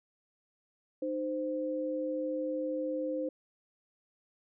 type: tone pair together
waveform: sine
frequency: 306.2 / 519.1 Hz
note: D#4 / C5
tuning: -28 / -14 cents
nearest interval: major sixth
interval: 914 cents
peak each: -35 / -33 dBFS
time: 1.02-3.29 s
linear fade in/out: 5 ms
effects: none